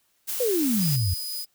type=noise; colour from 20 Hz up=blue; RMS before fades=-30 dBFS; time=0.27-0.97 s; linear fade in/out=20 ms
type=exponential sweep; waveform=sine; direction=down; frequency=523.3 to 83 Hz; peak=-21 dBFS; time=0.4-1.14 s; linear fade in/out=5 ms
type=noise with tremolo; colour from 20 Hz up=violet; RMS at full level=-35 dBFS; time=0.7-1.45 s; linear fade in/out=5 ms; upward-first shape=triangle; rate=5 Hz; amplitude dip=25%
type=tone; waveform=sawtooth; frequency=4978 Hz; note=D#8; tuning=in tune; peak=-29 dBFS; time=0.78-1.46 s; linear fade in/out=50 ms
effects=white hiss -68 dBFS RMS until 1.54 s